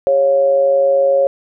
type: tone with amplitude modulation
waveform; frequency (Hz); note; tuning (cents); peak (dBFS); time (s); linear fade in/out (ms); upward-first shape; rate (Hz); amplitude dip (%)
sine; 550; C#5; -14; -7; 0.07-1.27; 0; sine; 149; 55
effects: none